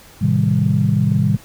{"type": "chord", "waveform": "sine", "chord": "A half-diminished seventh", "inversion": "none", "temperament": "just", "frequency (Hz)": [110, 132, 158.4, 198], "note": ["A2", "C3", "Eb3", "G3"], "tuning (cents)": [0, 16, 31, 18], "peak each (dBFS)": -18, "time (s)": [0.21, 1.37], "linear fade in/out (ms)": 10, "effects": ["tanh soft clip ceiling -3 dBFS", "pink hiss -44 dBFS RMS until 1.44 s"]}